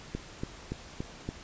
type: click train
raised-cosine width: 3 ms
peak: -20 dBFS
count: 5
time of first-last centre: 0.15-1.29 s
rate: 3.51 Hz
effects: pink hiss -48 dBFS RMS until 1.43 s + resampled to 16000 Hz